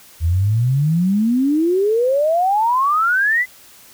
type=exponential sweep; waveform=sine; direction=up; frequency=78.3 to 2049 Hz; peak=-13 dBFS; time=0.2-3.46 s; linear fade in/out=50 ms; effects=white hiss -45 dBFS RMS until 3.93 s